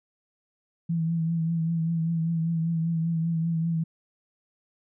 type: tone with vibrato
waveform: sine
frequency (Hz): 164.81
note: E3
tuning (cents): 0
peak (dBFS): -23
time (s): 0.89-3.84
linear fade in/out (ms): 10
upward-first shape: triangle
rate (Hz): 5.1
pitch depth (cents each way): 43
effects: none